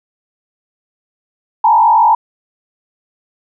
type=tone with frequency modulation; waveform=sine; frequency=903 Hz; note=A5; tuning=45 cents sharp; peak=-6 dBFS; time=1.64-2.15 s; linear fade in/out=5 ms; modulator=47.7 Hz; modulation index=1.4; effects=none